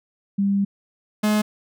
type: tone pair in turn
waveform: sine / 45% pulse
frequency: 198.8 / 211.9 Hz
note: G3 / G#3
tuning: +25 / +35 cents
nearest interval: minor second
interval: 110 cents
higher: second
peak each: -17 dBFS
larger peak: neither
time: 0.38-0.65 / 1.23-1.42 s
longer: first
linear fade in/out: 10 ms
effects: none